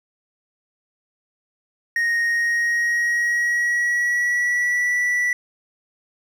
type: tone with pitch glide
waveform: triangle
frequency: 1864.7 to 1959.7 Hz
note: A#6 to B6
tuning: 0 to -14 cents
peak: -16 dBFS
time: 1.96-5.33 s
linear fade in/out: 2 ms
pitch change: +86 cents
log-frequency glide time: 2.25-4.94 s
effects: none